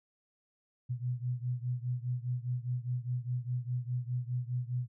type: beating tone pair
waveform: sine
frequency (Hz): 122.2 / 127.1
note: B2 / C3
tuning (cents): -18 / -50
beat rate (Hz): 4.9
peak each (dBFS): -34 / -36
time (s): 0.89-4.88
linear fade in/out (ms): 20
effects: none